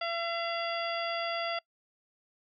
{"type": "harmonic tone with a mistuned harmonic", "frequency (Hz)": 677, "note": "E5", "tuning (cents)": 46, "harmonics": [1, 2, 3, 4, 5, 7], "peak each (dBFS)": [-34, -37, -39, -40, -41, -42], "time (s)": [0.01, 1.59], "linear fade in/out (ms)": 5, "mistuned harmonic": 4, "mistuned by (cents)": 33, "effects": ["noise-tail reverb RT60 0.1 s tail -23 dB re dry"]}